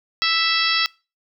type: harmonic tone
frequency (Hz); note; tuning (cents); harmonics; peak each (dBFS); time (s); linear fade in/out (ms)
659.3; E5; 0; 2 / 3 / 4 / 5 / 6 / 7 / 8; -25 / -25 / -25 / -25 / -25 / -25 / -25; 0.22-0.86; 0
effects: noise-tail reverb RT60 0.3 s tail -23 dB re dry